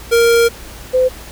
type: tone pair in turn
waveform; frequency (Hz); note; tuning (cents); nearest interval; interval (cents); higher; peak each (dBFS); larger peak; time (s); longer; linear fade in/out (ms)
square / sine; 466.2 / 511.4; A#4 / C5; 0 / -40; major second; 160; second; -9; neither; 0.11-0.49 / 0.93-1.09; first; 20
effects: added 57 Hz sine -36 dBFS peak until 1.31 s + pink hiss -35 dBFS RMS until 1.31 s